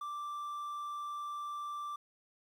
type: tone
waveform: triangle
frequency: 1174.7 Hz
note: D6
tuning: in tune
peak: -36 dBFS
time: 0.01-1.96 s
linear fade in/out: 5 ms
effects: 11-bit